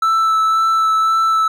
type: tone with vibrato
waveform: triangle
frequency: 1318.5 Hz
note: E6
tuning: in tune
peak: -10 dBFS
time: 0.02-1.48 s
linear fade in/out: 5 ms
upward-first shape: sine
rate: 1.9 Hz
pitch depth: 11 cents each way
effects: none